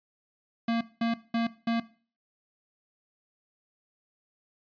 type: tone bursts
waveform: square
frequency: 230.7 Hz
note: A#3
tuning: 18 cents flat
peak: -25 dBFS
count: 4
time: 0.68-1.8 s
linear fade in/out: 5 ms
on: 130 ms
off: 200 ms
effects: noise-tail reverb RT60 0.4 s tail -18 dB re dry + resampled to 11025 Hz